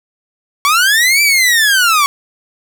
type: linear two-way sweep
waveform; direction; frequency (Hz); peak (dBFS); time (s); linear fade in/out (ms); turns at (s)
sawtooth; up then down; 1104 to 2351 to 1104; -5; 0.65-2.06; 0; 1.22
effects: 7-bit